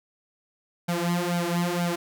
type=tone with flanger; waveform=sawtooth; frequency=173.7 Hz; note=F3; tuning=9 cents flat; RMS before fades=-26 dBFS; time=0.88-1.96 s; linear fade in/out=10 ms; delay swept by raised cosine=1.3 to 4.8 ms; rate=2.1 Hz; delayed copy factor=+0.85; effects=none